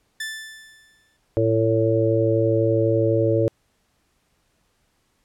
sawtooth tone with exponential decay, 1760 Hz, A6, in tune, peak -22 dBFS, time 0.2-1.17 s, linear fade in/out 5 ms, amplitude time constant 210 ms
harmonic tone, 112 Hz, A2, 31 cents sharp, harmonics 1 / 3 / 4 / 5, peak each -22 / -22 / -22 / -22 dBFS, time 1.37-3.48 s, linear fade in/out 0 ms
effects pink hiss -67 dBFS RMS until 5.24 s + low-pass 12000 Hz 12 dB/octave

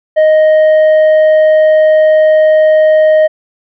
triangle tone with tanh clipping, 622.3 Hz, D#5, in tune, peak -5 dBFS, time 0.16-3.28 s, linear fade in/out 20 ms, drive 9 dB, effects none

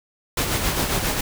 pink noise with tremolo, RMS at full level -21 dBFS, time 0.37-1.21 s, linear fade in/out 5 ms, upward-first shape sine, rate 7.4 Hz, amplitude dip 45%, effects none

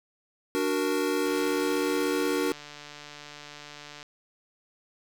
square chord, D augmented, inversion none, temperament equal, 293.7 / 370 / 466.2 Hz, D4 / F#4 / A#4, 0 / 0 / 0 cents, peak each -30 dBFS, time 0.55-2.52 s, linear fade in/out 0 ms
click train, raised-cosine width 0.2 ms, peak -26 dBFS, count 408, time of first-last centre 1.26-4.029 s, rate 147 Hz
effects none

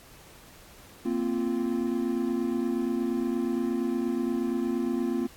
triangle chord, Bb suspended second, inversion none, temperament equal with one note detuned, 233.1 / 261.6 / 345.8 Hz, Bb3 / C4 / F4, 0 / 0 / -17 cents, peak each -28 dBFS, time 1.05-5.27 s, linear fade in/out 10 ms, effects pink hiss -52 dBFS RMS until 5.36 s + AAC 64 kbps

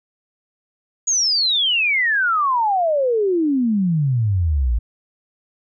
sine exponential sweep, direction down, 6810 to 54 Hz, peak -15 dBFS, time 1.07-4.79 s, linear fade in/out 10 ms, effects none

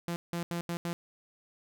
sawtooth tone bursts at uneven times, 171.4 Hz, F3, 32 cents flat, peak -28 dBFS, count 5, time 0.08-0.16 / 0.33-0.43 / 0.51-0.61 / 0.69-0.77 / 0.85-0.93 s, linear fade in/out 0 ms, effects none

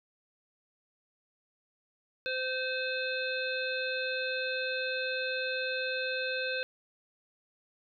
harmonic tone, 516 Hz, C5, 24 cents flat, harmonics 1 / 3 / 5 / 7 / 8, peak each -35 / -35 / -37 / -41 / -41 dBFS, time 2.26-6.63 s, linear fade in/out 0 ms, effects none

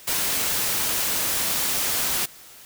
white noise, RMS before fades -24 dBFS, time 0.07-2.26 s, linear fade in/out 10 ms, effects white hiss -46 dBFS RMS until 2.65 s

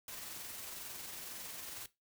white noise with amplitude modulation, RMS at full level -45 dBFS, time 0.08-1.86 s, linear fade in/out 2 ms, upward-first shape sine, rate 22 Hz, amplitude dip 30%, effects noise-tail reverb RT60 0.2 s tail -17 dB re dry

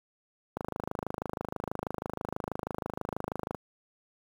click train, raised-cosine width 1 ms, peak -18 dBFS, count 79, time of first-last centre 0.57-3.547 s, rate 26.2 Hz, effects high-pass 80 Hz 12 dB/octave + 8-bit

